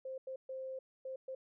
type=tone bursts at uneven times; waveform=sine; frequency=525 Hz; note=C5; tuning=6 cents sharp; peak=-40 dBFS; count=5; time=0.05-0.18 / 0.27-0.36 / 0.49-0.79 / 1.05-1.16 / 1.28-1.35 s; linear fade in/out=5 ms; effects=none